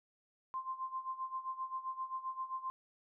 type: tone with tremolo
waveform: sine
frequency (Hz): 1046.5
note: C6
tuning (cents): 0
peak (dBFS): -35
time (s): 0.54-2.7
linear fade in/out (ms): 0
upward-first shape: sine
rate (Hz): 7.6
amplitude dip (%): 80
effects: none